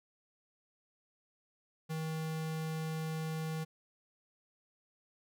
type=tone; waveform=square; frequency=158.9 Hz; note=D#3; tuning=37 cents sharp; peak=-36 dBFS; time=1.89-3.65 s; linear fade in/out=20 ms; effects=none